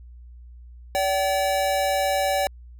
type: tone pair together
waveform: square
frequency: 574.7 / 766 Hz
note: D5 / G5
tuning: -38 / -40 cents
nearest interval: perfect fourth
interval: 498 cents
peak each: -24 dBFS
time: 0.95-2.47 s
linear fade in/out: 0 ms
effects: added 60 Hz sine -41 dBFS peak until 2.79 s